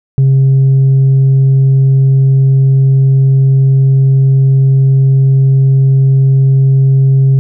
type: tone with tanh clipping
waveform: sine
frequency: 134.6 Hz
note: C3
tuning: 49 cents sharp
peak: -5 dBFS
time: 0.18-7.39 s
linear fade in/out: 0 ms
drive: 1 dB
effects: none